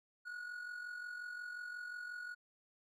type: tone with amplitude modulation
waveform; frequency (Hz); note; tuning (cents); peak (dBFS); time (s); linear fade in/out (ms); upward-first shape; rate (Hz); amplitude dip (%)
triangle; 1456; F#6; -28; -39; 0.25-2.35; 20; sine; 45.6; 55
effects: none